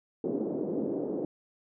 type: band-pass noise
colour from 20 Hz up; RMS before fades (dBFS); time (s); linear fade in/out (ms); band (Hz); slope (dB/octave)
pink; -32; 0.24-1.25; 2; 240 to 460; 24
effects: none